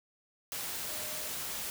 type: tone in noise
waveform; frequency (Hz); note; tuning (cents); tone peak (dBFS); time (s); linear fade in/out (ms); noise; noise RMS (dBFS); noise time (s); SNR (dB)
sine; 612; D#5; -29; -48; 0.89-1.28; 0; white; -38; 0.52-1.7; -13
effects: none